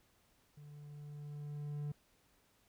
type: tone with level ramp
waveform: triangle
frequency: 146.83 Hz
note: D3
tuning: in tune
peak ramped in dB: -50 to -35 dBFS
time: 0.57-1.92 s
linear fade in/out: 5 ms
effects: pink hiss -72 dBFS RMS until 2.68 s